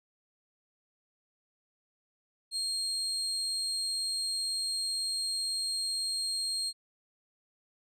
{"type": "tone", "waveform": "35% pulse", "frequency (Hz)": 4226, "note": "C8", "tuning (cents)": 16, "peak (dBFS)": -29, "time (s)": [2.51, 6.73], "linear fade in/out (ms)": 50, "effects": ["resampled to 32000 Hz"]}